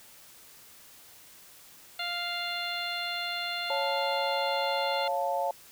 harmonic tone, 698.5 Hz, F5, in tune, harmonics 1 / 2 / 3 / 4 / 5 / 6, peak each -38 / -38 / -38 / -38 / -38 / -38 dBFS, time 1.99-5.08 s, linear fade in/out 5 ms
sine chord, Db augmented, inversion none, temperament equal, 554.4 / 698.5 / 880 Hz, Db5 / F5 / A5, 0 / 0 / 0 cents, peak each -31 dBFS, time 3.7-5.51 s, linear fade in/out 2 ms
effects white hiss -53 dBFS RMS until 5.71 s

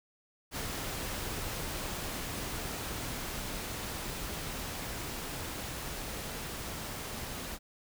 pink noise with level ramp, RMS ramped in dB -37 to -40 dBFS, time 0.51-7.59 s, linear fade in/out 50 ms, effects none

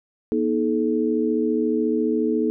sine tone cluster, 240.1 / 314.4 / 430.5 Hz, B3 / D#4 / A4, -49 / +18 / -38 cents, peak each -23 dBFS, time 0.32-2.5 s, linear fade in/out 0 ms, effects none

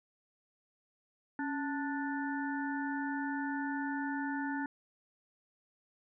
harmonic tone with a mistuned harmonic, 293.7 Hz, D4, in tune, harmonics 1 / 3 / 5 / 6, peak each -35 / -40 / -42 / -43 dBFS, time 1.39-4.66 s, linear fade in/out 2 ms, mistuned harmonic 1, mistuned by -97 cents, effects none

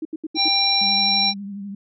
sine tone bursts, 316.2 Hz, D#4, 28 cents sharp, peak -24 dBFS, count 5, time 0.02-0.484 s, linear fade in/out 5 ms, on 32 ms, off 76 ms
harmonic tone, 792 Hz, G5, 18 cents sharp, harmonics 1 / 3 / 5 / 7, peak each -25 / -26 / -19 / -20 dBFS, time 0.35-1.34 s, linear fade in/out 50 ms
sine tone with vibrato, 200 Hz, G3, 35 cents sharp, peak -29 dBFS, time 0.81-1.75 s, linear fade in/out 5 ms, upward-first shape triangle, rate 12 Hz, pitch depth 50 cents each way
effects none

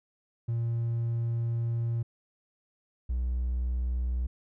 triangle tone pair in turn, 116.54 / 61.73 Hz, A#2 / B1, 0 / 0 cents, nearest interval major seventh, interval 1100 cents, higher first, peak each -24 dBFS, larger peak neither, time 0.48-2.03 / 3.09-4.27 s, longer first, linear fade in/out 10 ms, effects tanh soft clip ceiling -21 dBFS

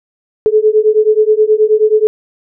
sine beating tone pair, 425.6 / 435 Hz, G#4 / A4, +42 / -20 cents, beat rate 9.4 Hz, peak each -10 dBFS, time 0.46-2.07 s, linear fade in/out 0 ms, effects none

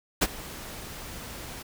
pink noise with ADSR envelope, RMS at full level -20 dBFS, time 0.21-1.63 s, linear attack 14 ms, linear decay 41 ms, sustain -20 dB, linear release 13 ms, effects none

